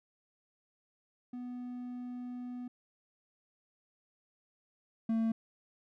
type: tone pair in turn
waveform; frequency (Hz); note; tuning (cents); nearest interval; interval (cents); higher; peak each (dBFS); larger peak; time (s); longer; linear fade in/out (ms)
triangle; 246.9 / 225.3; B3 / A3; 0 / +41; major second; 159; first; -37 / -26; second; 1.33-2.68 / 5.09-5.32; first; 5
effects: none